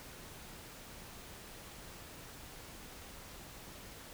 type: silence
effects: pink hiss -51 dBFS RMS until 4.13 s